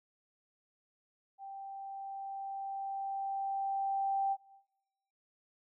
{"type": "tone with level ramp", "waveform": "sine", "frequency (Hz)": 784, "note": "G5", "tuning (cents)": 0, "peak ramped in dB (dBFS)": [-43, -28], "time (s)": [1.38, 4.37], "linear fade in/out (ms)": 50, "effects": ["noise-tail reverb RT60 0.9 s tail -19 dB re dry"]}